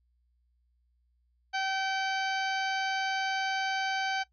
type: harmonic tone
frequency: 770 Hz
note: G5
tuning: 31 cents flat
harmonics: 1 / 2 / 3 / 4 / 5 / 6 / 7 / 8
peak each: -31 / -33 / -38 / -39 / -46 / -41 / -53 / -48 dBFS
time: 1.53-4.24 s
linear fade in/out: 20 ms
effects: noise-tail reverb RT60 0.1 s tail -19 dB re dry + added 60 Hz sine -68 dBFS peak until 4.32 s